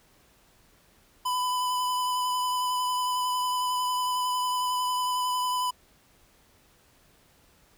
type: tone with vibrato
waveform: square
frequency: 1000 Hz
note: B5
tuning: 21 cents sharp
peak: -26 dBFS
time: 1.25-5.71 s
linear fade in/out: 10 ms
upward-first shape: sine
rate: 11 Hz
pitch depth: 13 cents each way
effects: pink hiss -61 dBFS RMS until 7.77 s